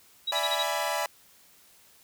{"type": "tone bursts", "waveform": "sine", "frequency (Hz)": 3858, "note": "B7", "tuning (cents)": -41, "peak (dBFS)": -26, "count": 5, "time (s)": [0.27, 0.633], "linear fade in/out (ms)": 10, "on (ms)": 47, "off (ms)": 32}
{"type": "chord", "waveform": "sawtooth", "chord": "E dominant seventh", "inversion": "third", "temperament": "equal with one note detuned", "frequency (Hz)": [587.3, 664.2, 830.6, 987.8], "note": ["D5", "E5", "G#5", "B5"], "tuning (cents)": [0, 13, 0, 0], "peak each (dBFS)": -29, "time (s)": [0.32, 1.06], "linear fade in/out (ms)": 2}
{"effects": ["white hiss -58 dBFS RMS until 2.03 s"]}